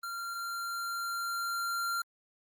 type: tone with level ramp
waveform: square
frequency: 1382 Hz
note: F6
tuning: 19 cents flat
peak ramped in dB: -37 to -31 dBFS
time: 0.03-2.02 s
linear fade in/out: 5 ms
effects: Opus 32 kbps